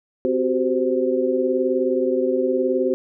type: tone cluster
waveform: sine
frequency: 258.1 / 372.1 / 391.2 / 519 Hz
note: C4 / F#4 / G4 / C5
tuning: -23 / +10 / -4 / -14 cents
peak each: -24 / -22 / -25 / -22 dBFS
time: 0.25-2.94 s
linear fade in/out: 0 ms
effects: none